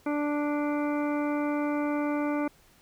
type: harmonic tone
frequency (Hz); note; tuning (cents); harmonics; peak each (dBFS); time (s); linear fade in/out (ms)
293.7; D4; 0; 1 / 2 / 3 / 4 / 5 / 7 / 8; -27 / -33 / -37 / -39 / -41 / -44 / -45; 0.06-2.48; 5
effects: pink hiss -60 dBFS RMS until 2.81 s